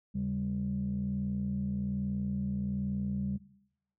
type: tone cluster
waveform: sine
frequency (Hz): 78.4 / 137.2 / 198.4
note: D#2 / C#3 / G3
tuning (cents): +14 / -17 / +21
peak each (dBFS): -39 / -36 / -31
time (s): 0.14-3.38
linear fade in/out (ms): 20
effects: noise-tail reverb RT60 0.8 s tail -19 dB re dry + tanh soft clip ceiling -24 dBFS